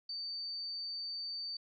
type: tone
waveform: sine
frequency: 4587 Hz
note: D8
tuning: 42 cents flat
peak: -38 dBFS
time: 0.09-1.57 s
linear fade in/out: 5 ms
effects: none